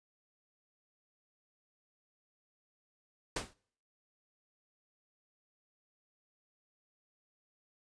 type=noise with exponential decay; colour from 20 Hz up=pink; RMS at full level=-31 dBFS; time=3.36-3.54 s; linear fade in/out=5 ms; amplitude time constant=39 ms; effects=noise-tail reverb RT60 0.6 s tail -26 dB re dry + resampled to 22050 Hz